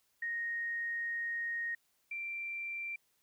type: tone pair in turn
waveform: sine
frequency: 1864.7 / 2356 Hz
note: A#6 / D7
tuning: 0 / +5 cents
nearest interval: major third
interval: 405 cents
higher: second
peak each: -34 / -37 dBFS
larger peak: first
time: 0.22-1.75 / 2.11-2.96 s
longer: first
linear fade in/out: 5 ms
effects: white hiss -75 dBFS RMS until 3.22 s